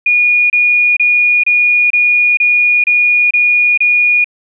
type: tone bursts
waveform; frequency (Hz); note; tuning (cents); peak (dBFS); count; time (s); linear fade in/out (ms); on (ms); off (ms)
sine; 2444; D#7; -32; -7; 9; 0.06-4.244; 5; 440; 28
effects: none